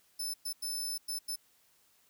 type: tone bursts at uneven times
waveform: 20% pulse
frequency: 5274 Hz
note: E8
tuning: in tune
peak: -29 dBFS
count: 5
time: 0.19-0.34 / 0.45-0.53 / 0.62-0.98 / 1.08-1.19 / 1.28-1.36 s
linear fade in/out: 10 ms
effects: white hiss -68 dBFS RMS until 2.09 s